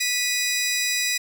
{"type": "tone pair together", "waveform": "15% pulse", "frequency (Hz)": [1968, 2480], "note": ["B6", "D#7"], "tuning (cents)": [-7, -6], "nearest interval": "major third", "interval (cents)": 401, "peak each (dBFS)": -18, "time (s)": [0, 1.18], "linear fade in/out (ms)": 10, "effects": []}